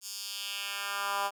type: tone with high-pass filter sweep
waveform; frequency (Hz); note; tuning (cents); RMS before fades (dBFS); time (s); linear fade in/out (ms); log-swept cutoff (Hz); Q
10% pulse; 200; G3; +35; -35; 0.01-1.31; 50; 6300 to 830; 1.7
effects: none